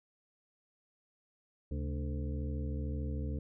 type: harmonic tone with a mistuned harmonic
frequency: 73.42 Hz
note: D2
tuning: in tune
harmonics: 1 / 2 / 3 / 4 / 6 / 7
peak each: -35 / -41 / -44 / -45 / -49 / -51 dBFS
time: 1.71-3.39 s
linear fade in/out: 5 ms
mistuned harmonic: 2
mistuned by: -140 cents
effects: none